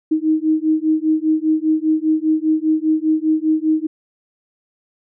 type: beating tone pair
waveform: sine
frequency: 311.1 / 316.1 Hz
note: D#4 / D#4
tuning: 0 / +27 cents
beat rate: 5 Hz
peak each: -17 dBFS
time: 0.11-3.87 s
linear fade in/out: 10 ms
effects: none